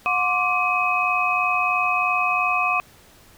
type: tone cluster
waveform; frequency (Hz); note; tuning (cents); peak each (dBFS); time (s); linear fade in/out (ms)
sine; 725 / 1060 / 1163 / 2531; F#5 / C6 / D6 / D#7; -35 / +22 / -17 / +29; -25 / -27 / -23 / -22; 0.06-2.8; 0
effects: pink hiss -51 dBFS RMS until 3.37 s